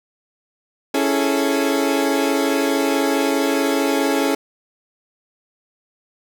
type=chord; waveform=30% pulse; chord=A major seventh; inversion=first; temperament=equal; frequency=277.2 / 329.6 / 415.3 / 440 Hz; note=C#4 / E4 / G#4 / A4; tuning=0 / 0 / 0 / 0 cents; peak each=-17 / -21 / -21 / -22 dBFS; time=0.94-4.35 s; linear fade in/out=5 ms; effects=none